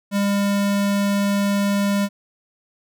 square tone, 201 Hz, G3, 44 cents sharp, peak -18 dBFS, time 0.11-2.09 s, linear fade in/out 50 ms, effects none

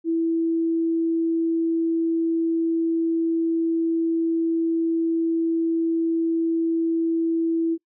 sine tone, 329.6 Hz, E4, in tune, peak -19 dBFS, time 0.04-7.78 s, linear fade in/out 50 ms, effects noise-tail reverb RT60 0.1 s tail -24 dB re dry

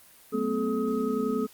sine tone cluster, 194.9 / 226.6 / 257.2 / 430 / 1264 Hz, G3 / A#3 / C4 / A4 / D#6, -10 / -49 / -30 / -40 / +27 cents, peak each -36 / -30 / -30 / -29 / -37 dBFS, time 0.32-1.47 s, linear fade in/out 20 ms, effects white hiss -54 dBFS RMS until 1.53 s + Opus 32 kbps

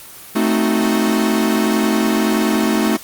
45% pulse chord, A diminished seventh, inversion none, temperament equal, 220 / 261.6 / 311.1 / 370 Hz, A3 / C4 / Eb4 / Gb4, 0 / 0 / 0 / 0 cents, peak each -17 / -22 / -20 / -22 dBFS, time 0.35-2.97 s, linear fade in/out 10 ms, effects white hiss -37 dBFS RMS until 3.03 s + Opus 32 kbps

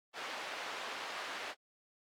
pink band-pass noise, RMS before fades -43 dBFS, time 0.13-1.55 s, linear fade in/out 50 ms, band 740 to 3400 Hz, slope 12 dB/octave, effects AAC 64 kbps

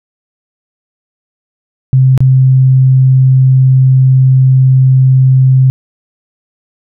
sine tone with dropouts, 131 Hz, C3, 2 cents sharp, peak -3 dBFS, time 1.93-5.7 s, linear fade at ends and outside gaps 0 ms, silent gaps 2.177-2.205 s, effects none

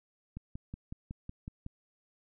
click train, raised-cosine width 5 ms, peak -28 dBFS, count 8, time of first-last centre 0.37-1.664 s, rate 5.41 Hz, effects none

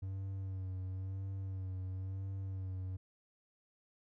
triangle tone with vibrato, 95 Hz, F#2, 46 cents sharp, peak -36 dBFS, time 0.02-2.97 s, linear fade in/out 10 ms, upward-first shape sine, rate 0.98 Hz, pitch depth 34 cents each way, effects none

